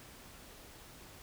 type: silence
effects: pink hiss -54 dBFS RMS until 1.22 s